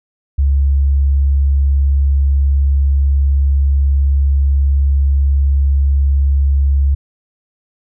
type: tone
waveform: sine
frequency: 69.3 Hz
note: C#2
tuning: in tune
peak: -9 dBFS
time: 0.38-6.95 s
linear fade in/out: 10 ms
effects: none